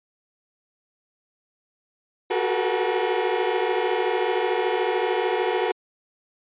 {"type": "tone cluster", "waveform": "30% pulse", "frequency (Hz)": [365.6, 379.1, 433.6, 478.8], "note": ["F#4", "F#4", "A4", "A#4"], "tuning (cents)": [-21, 42, -25, 46], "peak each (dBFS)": [-24, -25, -24, -24], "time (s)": [2.3, 5.72], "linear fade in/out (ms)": 10, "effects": ["resampled to 8000 Hz"]}